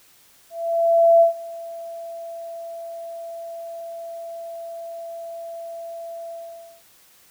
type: tone with ADSR envelope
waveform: sine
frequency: 671 Hz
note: E5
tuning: 31 cents sharp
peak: -9 dBFS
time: 0.5-6.83 s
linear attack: 710 ms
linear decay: 120 ms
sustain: -22 dB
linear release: 520 ms
effects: white hiss -54 dBFS RMS until 7.3 s